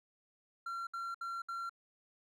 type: tone bursts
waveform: triangle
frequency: 1368 Hz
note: F6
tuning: 36 cents flat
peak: -36 dBFS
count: 4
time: 0.66-1.695 s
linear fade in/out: 5 ms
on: 210 ms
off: 65 ms
effects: none